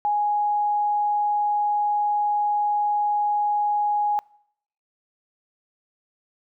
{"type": "tone", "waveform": "sine", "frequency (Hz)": 830.6, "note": "G#5", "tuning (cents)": 0, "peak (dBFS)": -19, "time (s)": [0.05, 4.19], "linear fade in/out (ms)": 0, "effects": ["noise-tail reverb RT60 0.7 s tail -25 dB re dry"]}